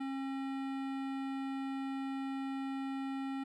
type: tone with hard clipping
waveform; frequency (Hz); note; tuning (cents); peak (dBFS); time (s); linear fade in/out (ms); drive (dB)
sine; 270; C#4; -45; -38; 0-3.44; 10; 17
effects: none